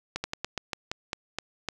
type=slowing click train; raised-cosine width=0.2 ms; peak=-13 dBFS; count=10; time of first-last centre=0.16-1.687 s; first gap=80 ms; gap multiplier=1.18; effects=none